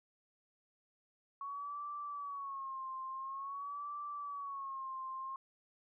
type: tone with vibrato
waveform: sine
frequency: 1108.7 Hz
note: C#6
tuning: in tune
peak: -40 dBFS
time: 1.41-5.36 s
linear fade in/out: 2 ms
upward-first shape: sine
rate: 0.48 Hz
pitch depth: 91 cents each way
effects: none